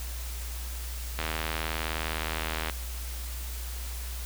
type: click train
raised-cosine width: 0.3 ms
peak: -14 dBFS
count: 121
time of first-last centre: 1.19-2.698 s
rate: 79.6 Hz
effects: added 60 Hz sine -34 dBFS peak until 4.25 s + white hiss -42 dBFS RMS until 4.25 s

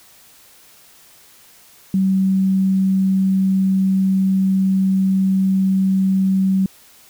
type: tone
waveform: sine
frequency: 191 Hz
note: G3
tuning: 45 cents flat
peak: -13 dBFS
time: 1.94-6.66 s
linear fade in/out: 2 ms
effects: white hiss -48 dBFS RMS until 7.09 s

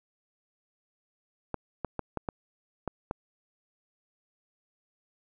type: clicks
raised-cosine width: 1 ms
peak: -17 dBFS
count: 7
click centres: 1.543 / 1.847 / 1.993 / 2.173 / 2.288 / 2.877 / 3.111 s
effects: none

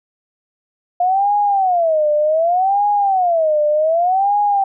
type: tone with vibrato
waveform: sine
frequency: 702 Hz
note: F5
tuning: 9 cents sharp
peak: -12 dBFS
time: 1-4.64 s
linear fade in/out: 5 ms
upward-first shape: sine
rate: 0.66 Hz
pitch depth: 280 cents each way
effects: none

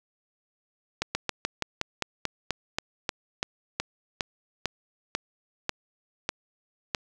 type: slowing click train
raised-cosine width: 0.2 ms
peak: -9 dBFS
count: 19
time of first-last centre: 1.02-6.948 s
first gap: 130 ms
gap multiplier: 1.1
effects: none

